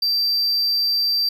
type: tone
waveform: triangle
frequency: 4688 Hz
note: D8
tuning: 4 cents flat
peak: -16 dBFS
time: 0.02-1.29 s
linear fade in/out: 5 ms
effects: none